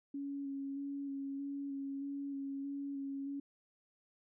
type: tone with vibrato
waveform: sine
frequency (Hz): 277.9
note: C#4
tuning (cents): +4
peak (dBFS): -38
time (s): 0.14-3.4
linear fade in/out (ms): 5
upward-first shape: square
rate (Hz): 1.6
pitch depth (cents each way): 15
effects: none